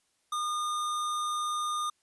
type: tone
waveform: square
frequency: 1217 Hz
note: D#6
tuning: 39 cents flat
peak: -30 dBFS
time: 0.32-1.9 s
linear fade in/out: 5 ms
effects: white hiss -73 dBFS RMS until 2.02 s + resampled to 24000 Hz